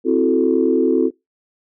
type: chord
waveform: sine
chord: F# half-diminished seventh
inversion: second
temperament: equal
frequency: 261.6 / 329.6 / 370 / 440 Hz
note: C4 / E4 / F#4 / A4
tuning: 0 / 0 / 0 / 0 cents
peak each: -18 dBFS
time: 0.04-1.11 s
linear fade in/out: 50 ms
effects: noise-tail reverb RT60 0.2 s tail -24 dB re dry + tanh soft clip ceiling -2 dBFS